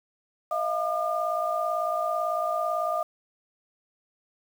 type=tone cluster; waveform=sine; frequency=635 / 693 / 1207 Hz; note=D#5 / F5 / D6; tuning=+35 / -14 / +47 cents; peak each=-29 dBFS; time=0.51-3.03 s; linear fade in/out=5 ms; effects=8-bit